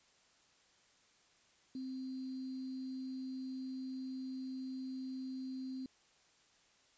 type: tone with sample-and-hold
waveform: sine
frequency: 260.9 Hz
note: C4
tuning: 5 cents flat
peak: -40 dBFS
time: 1.75-5.86 s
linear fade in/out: 2 ms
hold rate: 4410 Hz
effects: white hiss -69 dBFS RMS until 6.97 s + resampled to 16000 Hz